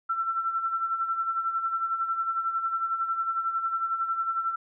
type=tone with tremolo; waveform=sine; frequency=1343 Hz; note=E6; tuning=32 cents sharp; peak=-23 dBFS; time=0.09-4.56 s; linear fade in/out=10 ms; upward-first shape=sine; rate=11 Hz; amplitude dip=60%; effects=none